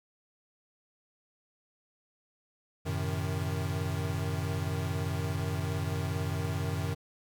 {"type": "chord", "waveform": "square", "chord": "F# diminished seventh", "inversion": "none", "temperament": "equal", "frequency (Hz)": [92.5, 110, 130.81, 155.56], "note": ["F#2", "A2", "C3", "Eb3"], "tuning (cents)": [0, 0, 0, 0], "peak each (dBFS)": [-34, -40, -39, -36], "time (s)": [2.85, 6.95], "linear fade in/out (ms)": 20, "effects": ["11-bit"]}